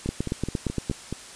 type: two click trains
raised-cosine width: 3 ms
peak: -12 / -16 dBFS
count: 8 / 6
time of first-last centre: 0.09-0.898 / 0.06-1.126 s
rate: 8.66 / 4.69 Hz
effects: white hiss -43 dBFS RMS until 1.35 s + resampled to 22050 Hz